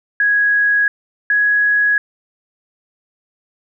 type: tone pair in turn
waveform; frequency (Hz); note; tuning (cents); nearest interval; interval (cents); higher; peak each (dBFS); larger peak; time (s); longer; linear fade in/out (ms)
sine; 1661.2 / 1670.6; G#6 / G#6; 0 / +10; unison; 10; second; -11; neither; 0.2-0.88 / 1.3-1.98; neither; 2
effects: none